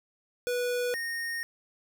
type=tone pair in turn; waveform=square; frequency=490 / 1850 Hz; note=B4 / A#6; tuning=-14 / -14 cents; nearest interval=octave + major seventh; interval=2300 cents; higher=second; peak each=-28 / -32 dBFS; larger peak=first; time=0.47-0.94 / 0.94-1.43 s; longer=second; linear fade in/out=0 ms; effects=none